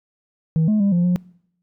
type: tone with pitch steps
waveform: sine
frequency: 160.3 / 213.3 / 199.8 / 174.6 / 178.3 Hz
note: E3 / G#3 / G3 / F3 / F3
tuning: -48 / +46 / +33 / 0 / +36 cents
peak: -12 dBFS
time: 0.56-1.16 s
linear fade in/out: 0 ms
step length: 120 ms
effects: noise-tail reverb RT60 0.7 s tail -25 dB re dry + tanh soft clip ceiling -13 dBFS